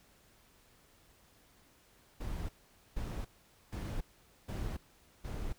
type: noise bursts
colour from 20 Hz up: brown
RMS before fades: -38 dBFS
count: 5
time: 2.2-5.53 s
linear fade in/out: 10 ms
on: 290 ms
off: 470 ms
effects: pink hiss -65 dBFS RMS until 5.58 s